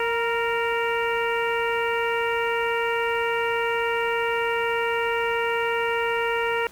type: harmonic tone with a mistuned harmonic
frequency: 463.4 Hz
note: A#4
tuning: 10 cents flat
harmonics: 1 / 2 / 3 / 4 / 5 / 6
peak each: -25 / -28 / -30 / -31 / -32 / -33 dBFS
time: 0-6.67 s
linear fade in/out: 2 ms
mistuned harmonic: 2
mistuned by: +30 cents
effects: pink hiss -48 dBFS RMS until 6.71 s